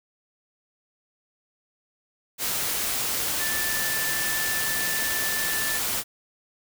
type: tone in noise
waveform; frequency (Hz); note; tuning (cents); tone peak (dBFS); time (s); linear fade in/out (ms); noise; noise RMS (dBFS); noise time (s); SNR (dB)
sine; 1760; A6; 0; -29; 3.38-5.81; 50; white; -27; 2.38-6.04; -5
effects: none